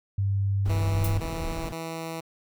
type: tone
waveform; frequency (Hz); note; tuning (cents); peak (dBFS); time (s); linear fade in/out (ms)
sine; 98.8; G2; +14; -22; 0.18-1.2; 5
type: noise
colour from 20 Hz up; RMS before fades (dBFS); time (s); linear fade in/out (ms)
brown; -33; 0.65-1.73; 10
type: tone bursts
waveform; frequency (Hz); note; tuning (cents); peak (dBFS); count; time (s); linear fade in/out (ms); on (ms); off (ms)
10% pulse; 163.5; E3; -14; -24; 3; 0.69-2.208; 10; 490; 24
type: noise with exponential decay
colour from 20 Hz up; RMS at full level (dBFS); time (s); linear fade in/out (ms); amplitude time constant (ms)
blue; -30; 1.04-1.19; 5; 31
effects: none